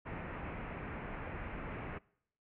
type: low-pass noise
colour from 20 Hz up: pink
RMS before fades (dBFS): -43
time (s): 0.05-1.99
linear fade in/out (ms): 20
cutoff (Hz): 2500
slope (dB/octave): 48
effects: noise-tail reverb RT60 0.7 s tail -24 dB re dry